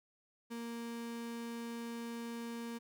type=tone; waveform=35% pulse; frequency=233.2 Hz; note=A#3; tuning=1 cent sharp; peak=-39 dBFS; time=0.5-2.79 s; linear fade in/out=20 ms; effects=none